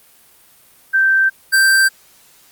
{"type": "tone pair in turn", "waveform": ["sine", "square"], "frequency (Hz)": [1561, 1567.9], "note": ["G6", "G6"], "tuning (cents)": [-8, 0], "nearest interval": "unison", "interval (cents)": 8, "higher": "second", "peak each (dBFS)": -10, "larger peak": "neither", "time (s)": [[0.93, 1.3], [1.52, 1.89]], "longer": "neither", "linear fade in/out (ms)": 20, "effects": ["white hiss -49 dBFS RMS until 2.51 s", "Opus 32 kbps"]}